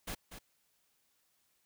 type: noise with echo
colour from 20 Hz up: pink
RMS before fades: -40 dBFS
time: 0.07-0.15 s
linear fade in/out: 10 ms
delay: 240 ms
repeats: 1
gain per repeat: -9 dB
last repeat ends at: 0.39 s
effects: white hiss -75 dBFS RMS until 1.65 s